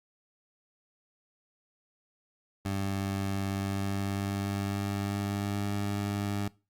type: tone with pitch glide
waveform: 20% pulse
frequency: 98 to 101.34 Hz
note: G2 to G#2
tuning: 0 to -42 cents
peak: -25 dBFS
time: 2.65-6.48 s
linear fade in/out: 5 ms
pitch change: +58 cents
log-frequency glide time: 3.53-5.69 s
effects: noise-tail reverb RT60 0.3 s tail -22 dB re dry + Opus 48 kbps